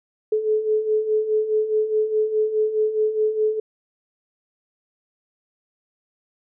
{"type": "beating tone pair", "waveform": "sine", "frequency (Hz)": [427.7, 432.5], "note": ["A4", "A4"], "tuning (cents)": [-49, -30], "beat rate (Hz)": 4.8, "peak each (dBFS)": [-25, -19], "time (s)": [0.32, 3.6], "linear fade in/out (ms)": 5, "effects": []}